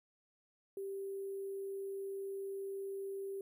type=tone with sample-and-hold; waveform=sine; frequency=391.9 Hz; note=G4; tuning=in tune; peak=-39 dBFS; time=0.77-3.41 s; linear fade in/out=2 ms; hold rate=11025 Hz; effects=none